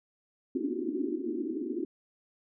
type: band-pass noise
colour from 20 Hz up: white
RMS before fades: -33 dBFS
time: 0.55-1.85 s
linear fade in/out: 2 ms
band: 240 to 380 Hz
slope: 96 dB/octave
effects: none